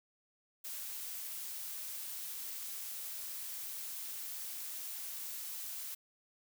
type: noise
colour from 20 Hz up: blue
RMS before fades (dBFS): -43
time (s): 0.64-5.95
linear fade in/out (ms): 10
effects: none